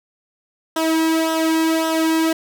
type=tone with flanger; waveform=sawtooth; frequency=322.4 Hz; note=E4; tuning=38 cents flat; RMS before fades=-18 dBFS; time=0.76-2.33 s; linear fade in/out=5 ms; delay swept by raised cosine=0.43 to 1.73 ms; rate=1.8 Hz; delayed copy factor=-0.7; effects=none